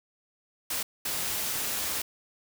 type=noise bursts at uneven times; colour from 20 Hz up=white; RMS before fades=-31 dBFS; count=2; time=0.7-0.83 / 1.05-2.02 s; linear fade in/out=5 ms; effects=none